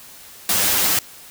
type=noise with comb filter; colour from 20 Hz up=white; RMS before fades=-18 dBFS; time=0.49-0.99 s; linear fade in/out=2 ms; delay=9.9 ms; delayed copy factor=+1; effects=white hiss -42 dBFS RMS until 1.3 s